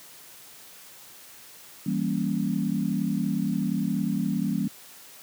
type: chord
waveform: sine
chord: E diminished seventh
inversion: none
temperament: equal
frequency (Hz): 164.81 / 196 / 233.1 / 277.2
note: E3 / G3 / Bb3 / Db4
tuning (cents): 0 / 0 / 0 / 0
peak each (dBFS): -30 / -27 / -29 / -31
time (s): 1.86-4.68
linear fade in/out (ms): 5
effects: white hiss -48 dBFS RMS until 5.22 s + high-pass 100 Hz 12 dB/octave